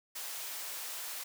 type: high-pass noise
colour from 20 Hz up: white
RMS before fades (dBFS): -41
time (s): 0.15-1.24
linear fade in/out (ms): 10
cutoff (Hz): 560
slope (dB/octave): 12
effects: none